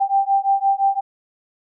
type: beating tone pair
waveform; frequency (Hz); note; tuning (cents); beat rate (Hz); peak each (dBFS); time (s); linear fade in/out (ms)
sine; 784 / 789.8; G5 / G5; 0 / +13; 5.8; -18; 0-1.01; 20
effects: none